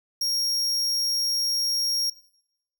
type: tone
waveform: 40% pulse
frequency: 5580 Hz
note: F8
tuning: 2 cents flat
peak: -22 dBFS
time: 0.21-2.1 s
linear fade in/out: 5 ms
effects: noise-tail reverb RT60 0.8 s tail -20 dB re dry